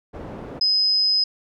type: low-pass noise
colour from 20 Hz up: white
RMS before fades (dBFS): -35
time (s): 0.13-0.6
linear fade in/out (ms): 20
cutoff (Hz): 520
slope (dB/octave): 12
type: tone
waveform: sine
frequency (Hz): 5050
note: D#8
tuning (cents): +25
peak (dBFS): -16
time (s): 0.61-1.24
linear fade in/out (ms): 5
effects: none